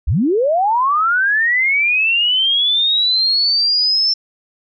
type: linear sweep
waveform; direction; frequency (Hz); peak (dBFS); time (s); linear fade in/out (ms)
sine; up; 46.25 to 5360; -12; 0.07-4.14; 10
effects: none